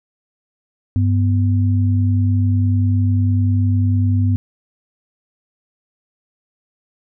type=tone pair together; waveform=sine; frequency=98.43 / 247.7 Hz; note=G2 / B3; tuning=+8 / +5 cents; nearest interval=octave + major third; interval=1597 cents; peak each=-13 / -21 dBFS; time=0.96-4.36 s; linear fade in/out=0 ms; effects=none